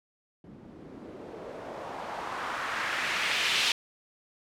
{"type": "noise with low-pass filter sweep", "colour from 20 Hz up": "blue", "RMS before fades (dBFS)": -33, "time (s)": [0.44, 3.72], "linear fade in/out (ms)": 2, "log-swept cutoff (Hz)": [210, 3400], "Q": 1.6, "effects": []}